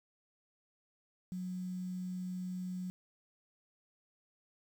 sine tone with quantisation, 182.8 Hz, F#3, 21 cents flat, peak -37 dBFS, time 1.32-2.9 s, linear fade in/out 0 ms, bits 10, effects none

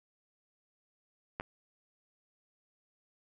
clicks, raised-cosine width 0.5 ms, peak -21 / -28 dBFS, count 2, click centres 1.399 / 1.409 s, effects none

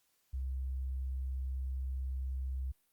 sine tone, 65.41 Hz, C2, in tune, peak -34 dBFS, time 0.33-2.72 s, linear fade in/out 10 ms, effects white hiss -75 dBFS RMS until 2.92 s + Opus 48 kbps

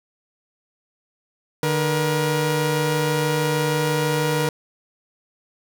sawtooth tone pair together, 150.37 / 477.4 Hz, D3 / A#4, +41 / +41 cents, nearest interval octave + minor sixth, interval 2000 cents, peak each -18 dBFS, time 1.63-4.49 s, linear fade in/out 2 ms, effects none

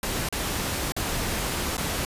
pink noise with dropouts, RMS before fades -28 dBFS, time 0.03-2.05 s, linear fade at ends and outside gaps 1 ms, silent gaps 0.288-0.325 / 0.921-0.965 / 1.769-1.779 s, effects resampled to 32000 Hz

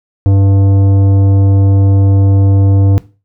triangle tone with tanh clipping, 98.1 Hz, G2, 2 cents sharp, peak -7 dBFS, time 0.26-2.98 s, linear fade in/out 0 ms, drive 16 dB, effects noise-tail reverb RT60 0.3 s tail -17 dB re dry

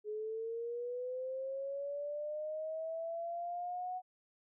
sine linear sweep, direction up, 419.6 to 740 Hz, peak -37 dBFS, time 0.04-4.02 s, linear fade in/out 50 ms, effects none

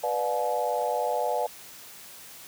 sine chord, B diminished seventh, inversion none, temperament just, 493.9 / 592.7 / 711.2 / 853.4 Hz, B4 / D5 / F5 / Ab5, 0 / +16 / +31 / +47 cents, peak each -30 dBFS, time 0.03-1.47 s, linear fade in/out 10 ms, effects white hiss -46 dBFS RMS until 2.47 s + high-pass 80 Hz 12 dB/octave

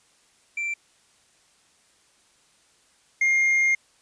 triangle tone pair in turn, 2349 / 2123 Hz, D7 / C7, 0 / +25 cents, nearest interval major second, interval 175 cents, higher first, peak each -24 / -16 dBFS, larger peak second, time 0.57-0.74 / 3.21-3.75 s, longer second, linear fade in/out 5 ms, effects white hiss -61 dBFS RMS until 4.01 s + resampled to 22050 Hz

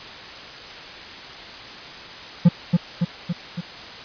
triangle tone with echo, 172.9 Hz, F3, 17 cents flat, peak -6 dBFS, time 2.45-2.49 s, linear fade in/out 10 ms, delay 280 ms, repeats 4, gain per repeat -4 dB, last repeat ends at 3.61 s, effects white hiss -37 dBFS RMS until 4.04 s + resampled to 11025 Hz

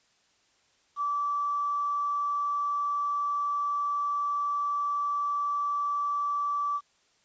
sine tone with quantisation, 1158 Hz, D6, 25 cents flat, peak -26 dBFS, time 0.96-6.81 s, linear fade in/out 50 ms, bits 9, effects white hiss -67 dBFS RMS until 7.24 s + resampled to 16000 Hz

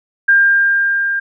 sine tone with level ramp, 1600 Hz, G6, 35 cents sharp, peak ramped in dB -6 to -15 dBFS, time 0.28-1.2 s, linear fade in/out 10 ms, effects none

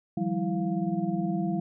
sine tone cluster, 159.6 / 178 / 197.6 / 329.9 / 699 Hz, D#3 / F3 / G3 / E4 / F5, +44 / +33 / +14 / +1 / +1 cents, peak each -36 / -30 / -30 / -32 / -36 dBFS, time 0.17-1.6 s, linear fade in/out 5 ms, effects none

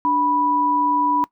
sine tone pair together, 293.7 / 983 Hz, D4 / B5, 0 / -8 cents, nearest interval octave + major sixth, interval 2092 cents, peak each -23 / -17 dBFS, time 0.05-1.24 s, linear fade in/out 0 ms, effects noise-tail reverb RT60 0.1 s tail -20 dB re dry

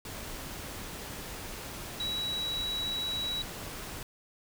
sine tone in noise, 3900 Hz, B7, 23 cents flat, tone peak -31 dBFS, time 2-3.42 s, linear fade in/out 2 ms, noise pink, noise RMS -41 dBFS, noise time 0.05-4.03 s, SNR +7 dB, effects none

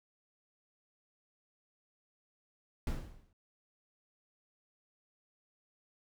brown noise with exponential decay, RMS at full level -31 dBFS, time 2.87-3.33 s, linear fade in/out 2 ms, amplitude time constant 98 ms, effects none

